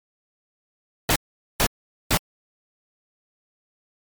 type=noise bursts; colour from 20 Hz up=pink; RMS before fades=-19 dBFS; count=3; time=1.09-2.174 s; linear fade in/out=2 ms; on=68 ms; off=440 ms; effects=MP3 96 kbps